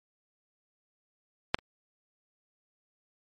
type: clicks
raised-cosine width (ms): 0.3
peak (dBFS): -6 / -30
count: 2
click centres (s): 1.545 / 1.588
effects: MP3 48 kbps